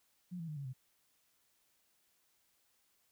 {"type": "tone with pitch steps", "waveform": "sine", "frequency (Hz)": [178.8, 164.91, 152.1, 140.28, 129.39], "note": ["F3", "E3", "D#3", "C#3", "C3"], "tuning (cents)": [41, 1, -39, 21, -19], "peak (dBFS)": -40, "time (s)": [0.31, 0.735], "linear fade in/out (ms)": 20, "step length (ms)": 85, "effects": ["white hiss -75 dBFS RMS until 3.11 s"]}